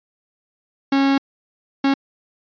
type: tone bursts at uneven times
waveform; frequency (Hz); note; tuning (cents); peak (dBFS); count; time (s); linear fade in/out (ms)
45% pulse; 274.1; C#4; -19; -14; 2; 0.92-1.18 / 1.84-1.94; 5
effects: resampled to 11025 Hz